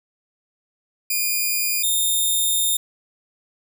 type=tone pair in turn; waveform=5% pulse; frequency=2430 / 3644 Hz; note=D#7 / A#7; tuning=-42 / -40 cents; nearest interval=perfect fifth; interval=702 cents; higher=second; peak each=-10 dBFS; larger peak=neither; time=1.1-1.83 / 1.83-2.77 s; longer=second; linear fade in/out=5 ms; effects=none